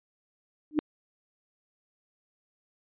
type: tone with exponential growth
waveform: sine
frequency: 302.6 Hz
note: D#4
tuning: 48 cents flat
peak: -17 dBFS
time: 0.71-0.79 s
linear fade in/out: 0 ms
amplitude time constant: 17 ms
effects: resampled to 8000 Hz